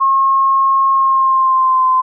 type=tone with pitch glide; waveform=sine; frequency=1080 to 1033 Hz; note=C#6 to C6; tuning=-45 to -22 cents; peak=-9 dBFS; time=0-2.02 s; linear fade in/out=20 ms; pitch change=-77 cents; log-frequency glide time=0.92-1.87 s; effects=none